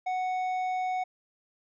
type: tone with hard clipping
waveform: sine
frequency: 740 Hz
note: F#5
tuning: in tune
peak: -29 dBFS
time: 0.06-1.04 s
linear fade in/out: 10 ms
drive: 6 dB
effects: resampled to 16000 Hz